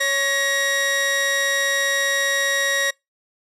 sawtooth tone pair together, 555 / 1895 Hz, C#5 / A#6, +2 / +28 cents, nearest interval octave + major sixth, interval 2126 cents, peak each -21 / -16 dBFS, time 0-2.91 s, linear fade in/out 10 ms, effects noise-tail reverb RT60 0.2 s tail -25 dB re dry + low-pass 10000 Hz 12 dB/octave

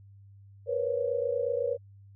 sine tone cluster, 472.7 / 501 / 558 Hz, A#4 / B4 / C#5, +24 / +25 / +11 cents, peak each -31 dBFS, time 0.66-1.78 s, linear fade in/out 50 ms, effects added 99 Hz sine -50 dBFS peak until 2.15 s

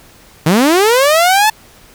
sawtooth linear sweep, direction up, 146.83 to 884 Hz, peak -4 dBFS, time 0.46-1.5 s, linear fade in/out 5 ms, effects pink hiss -43 dBFS RMS until 1.94 s

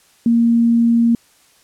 sine tone, 233 Hz, A#3, 1 cent flat, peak -10 dBFS, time 0.26-1.15 s, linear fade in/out 2 ms, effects white hiss -53 dBFS RMS until 1.63 s + low-pass 11000 Hz 12 dB/octave

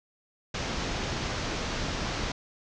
pink low-pass noise, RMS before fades -32 dBFS, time 0.54-2.32 s, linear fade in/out 5 ms, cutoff 6500 Hz, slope 48 dB/octave, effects none

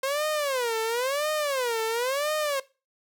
sawtooth tone with vibrato, 523.3 Hz, C5, in tune, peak -21 dBFS, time 0.03-2.6 s, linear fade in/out 5 ms, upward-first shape sine, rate 0.97 Hz, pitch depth 280 cents each way, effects noise-tail reverb RT60 0.3 s tail -20 dB re dry

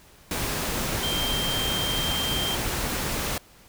sine tone in noise, 3162 Hz, G7, 14 cents sharp, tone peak -27 dBFS, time 1.03-2.55 s, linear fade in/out 2 ms, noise pink, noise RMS -28 dBFS, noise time 0.31-3.38 s, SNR -2 dB, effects pink hiss -53 dBFS RMS until 3.68 s

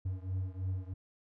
triangle beating tone pair, 92.4 / 95.5 Hz, F#2 / G2, -2 / -45 cents, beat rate 3.1 Hz, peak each -34 / -36 dBFS, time 0.05-0.94 s, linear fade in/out 10 ms, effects none

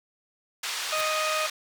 white band-pass noise, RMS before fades -32 dBFS, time 0.63-1.5 s, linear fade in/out 5 ms, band 940 to 5300 Hz, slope 12 dB/octave
white noise with exponential growth, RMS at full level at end -31 dBFS, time 0.89-1.01 s, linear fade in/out 5 ms, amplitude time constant 24 ms
harmonic tone, 622.3 Hz, D#5, in tune, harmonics 1 / 2 / 3 / 4 / 5 / 6 / 7, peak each -30 / -29 / -41 / -33 / -44 / -44 / -49 dBFS, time 0.92-1.47 s, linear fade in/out 10 ms
effects none

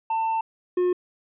triangle tone pair in turn, 895 / 359.7 Hz, A5 / F#4, +29 / -49 cents, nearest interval octave + major third, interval 1578 cents, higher first, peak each -20 / -17 dBFS, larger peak second, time 0.1-0.41 / 0.77-0.93 s, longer first, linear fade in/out 5 ms, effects resampled to 8000 Hz

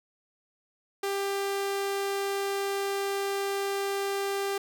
sawtooth tone, 396.1 Hz, G4, 18 cents sharp, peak -24 dBFS, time 1.03-4.58 s, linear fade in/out 5 ms, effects none

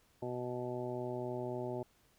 harmonic tone, 123.8 Hz, B2, 5 cents sharp, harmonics 1 / 2 / 3 / 4 / 5 / 6 / 7, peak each -44 / -45 / -40 / -49 / -43 / -52 / -48 dBFS, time 0.22-1.83 s, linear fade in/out 5 ms, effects pink hiss -70 dBFS RMS until 2.18 s

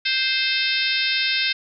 harmonic tone, 523.3 Hz, C5, in tune, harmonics 3 / 4 / 5 / 6 / 7 / 8 / 9 / 10, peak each -28 / -27 / -25 / -30 / -25 / -29 / -30 / -29 dBFS, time 0.05-1.53 s, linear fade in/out 10 ms, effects none

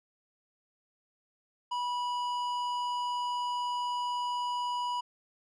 sine tone with tanh clipping, 978 Hz, B5, 17 cents flat, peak -32 dBFS, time 1.71-5.01 s, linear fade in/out 10 ms, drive 12 dB, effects none

